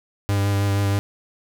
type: tone with vibrato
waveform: 45% pulse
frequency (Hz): 100.2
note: G2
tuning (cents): +38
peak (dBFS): -18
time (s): 0.29-0.99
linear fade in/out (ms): 0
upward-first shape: sine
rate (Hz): 6.3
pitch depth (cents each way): 16
effects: none